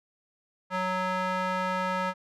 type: tone with band-pass filter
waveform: square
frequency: 185 Hz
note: F#3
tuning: in tune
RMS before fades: -29 dBFS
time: 0.7-2.14 s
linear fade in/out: 50 ms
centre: 1200 Hz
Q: 1.4
effects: none